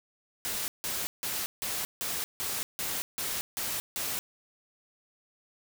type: noise bursts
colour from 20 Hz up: white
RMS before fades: -33 dBFS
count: 10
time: 0.45-4.19 s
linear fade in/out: 0 ms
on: 230 ms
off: 160 ms
effects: none